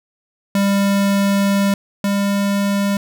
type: tone pair in turn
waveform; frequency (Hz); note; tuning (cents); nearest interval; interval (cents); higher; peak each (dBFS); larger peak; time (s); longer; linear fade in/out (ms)
square; 198.8 / 200.2; G3 / G3; +25 / +37; unison; 12; second; -14 / -16; first; 0.55-1.74 / 2.04-2.97; first; 2
effects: none